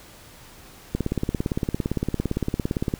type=click train; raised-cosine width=3 ms; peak=-10 dBFS; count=36; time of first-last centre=0.95-2.939 s; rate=17.6 Hz; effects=pink hiss -47 dBFS RMS until 2.99 s